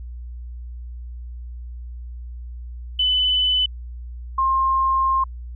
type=tone pair in turn; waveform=sine; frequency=3006 / 1062.8 Hz; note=F#7 / C6; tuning=+27 / +27 cents; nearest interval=octave + tritone; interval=1800 cents; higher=first; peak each=-16 dBFS; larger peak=neither; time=2.99-3.66 / 4.38-5.24 s; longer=second; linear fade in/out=5 ms; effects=added 60 Hz sine -31 dBFS peak until 5.55 s